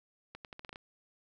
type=accelerating click train; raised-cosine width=0.3 ms; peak=-29 dBFS; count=8; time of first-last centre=0.35-0.759 s; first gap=98 ms; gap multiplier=0.82; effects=none